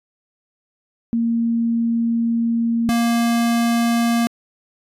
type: tone pair in turn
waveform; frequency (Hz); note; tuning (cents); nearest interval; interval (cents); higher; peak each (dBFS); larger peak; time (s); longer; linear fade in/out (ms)
sine / square; 231.5 / 233.9; A#3 / A#3; -12 / +6; unison; 18; second; -16; neither; 1.13-2.89 / 2.89-4.27; first; 0
effects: resampled to 32000 Hz